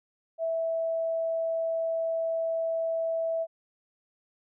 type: tone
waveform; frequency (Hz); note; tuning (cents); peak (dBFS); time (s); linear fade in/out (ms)
sine; 656; E5; -9; -26; 0.38-3.47; 50
effects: none